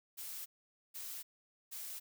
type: noise bursts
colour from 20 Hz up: blue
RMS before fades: -45 dBFS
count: 3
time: 0.17-2 s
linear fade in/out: 20 ms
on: 290 ms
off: 480 ms
effects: none